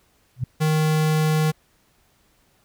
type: tone with exponential growth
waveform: sine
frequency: 125.7 Hz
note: B2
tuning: 31 cents sharp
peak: -17 dBFS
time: 0.36-0.44 s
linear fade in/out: 5 ms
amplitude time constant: 17 ms
type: tone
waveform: square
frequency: 155.56 Hz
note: D#3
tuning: in tune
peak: -18 dBFS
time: 0.6-1.52 s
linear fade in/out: 20 ms
effects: pink hiss -62 dBFS RMS until 2.64 s